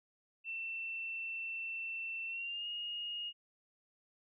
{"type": "tone with pitch glide", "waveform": "sine", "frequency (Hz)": [2685, 2861], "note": ["E7", "F7"], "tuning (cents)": [31, 41], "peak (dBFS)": -38, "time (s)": [0.44, 3.33], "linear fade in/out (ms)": 50, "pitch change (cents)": 110, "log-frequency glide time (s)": [2.27, 2.67], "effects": []}